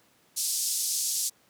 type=band-pass noise; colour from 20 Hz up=pink; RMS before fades=-29 dBFS; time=0.36-1.3 s; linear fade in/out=20 ms; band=5100 to 12000 Hz; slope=24 dB/octave; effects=pink hiss -63 dBFS RMS until 1.49 s + high-pass 150 Hz 12 dB/octave